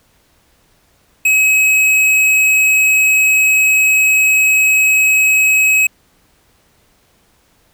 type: tone with hard clipping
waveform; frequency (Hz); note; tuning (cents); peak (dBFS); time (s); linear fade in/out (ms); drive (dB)
triangle; 2555; D#7; +45; -10; 1.25-5.87; 5; 16
effects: pink hiss -55 dBFS RMS until 7.73 s